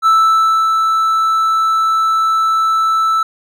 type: tone with ADSR envelope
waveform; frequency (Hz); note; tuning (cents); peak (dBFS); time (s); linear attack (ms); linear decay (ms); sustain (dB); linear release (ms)
triangle; 1318.5; E6; 0; -5; 0.02-3.23; 44; 610; -4; 4
effects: none